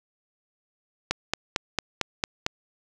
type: click train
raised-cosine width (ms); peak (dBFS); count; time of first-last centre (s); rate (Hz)
0.2; -6; 7; 1.11-2.464; 4.43
effects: none